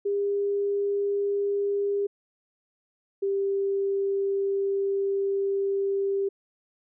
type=tone pair in turn; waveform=sine; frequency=402.9 / 394.4 Hz; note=G4 / G4; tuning=+48 / +11 cents; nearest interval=unison; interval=37 cents; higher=first; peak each=-23 dBFS; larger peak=neither; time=0.05-2.07 / 3.22-6.29 s; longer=second; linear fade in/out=10 ms; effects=none